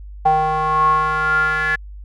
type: tone with band-pass filter sweep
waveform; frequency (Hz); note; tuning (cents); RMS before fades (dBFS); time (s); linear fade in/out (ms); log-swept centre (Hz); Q
square; 155.56; D#3; 0; -17; 0.25-1.76; 10; 800 to 1700; 9.7
effects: added 50 Hz sine -32 dBFS peak until 2.04 s